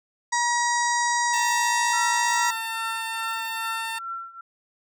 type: harmonic tone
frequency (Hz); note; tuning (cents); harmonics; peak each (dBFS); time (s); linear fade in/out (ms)
956; A#5; +43; 1 / 2 / 4 / 5 / 6 / 7 / 8 / 9; -23 / -26 / -37 / -35 / -32 / -33 / -35 / -40; 0.32-2.51; 10
type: tone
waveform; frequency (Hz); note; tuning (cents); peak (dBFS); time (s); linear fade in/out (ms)
15% pulse; 901; A5; +41; -22; 1.33-3.99; 10
type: tone with tremolo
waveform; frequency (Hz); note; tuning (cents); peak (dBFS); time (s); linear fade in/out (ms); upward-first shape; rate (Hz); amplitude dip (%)
sine; 1355; E6; +47; -28; 1.93-4.41; 5; triangle; 2.4; 90
effects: none